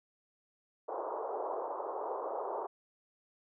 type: band-pass noise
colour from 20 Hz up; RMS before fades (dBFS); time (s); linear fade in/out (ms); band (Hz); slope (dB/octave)
pink; -38; 0.88-2.67; 10; 390 to 1100; 48
effects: none